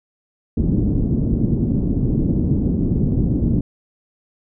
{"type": "low-pass noise", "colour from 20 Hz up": "white", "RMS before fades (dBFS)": -18, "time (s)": [0.57, 3.61], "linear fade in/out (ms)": 5, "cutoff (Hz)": 270, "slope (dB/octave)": 24, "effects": []}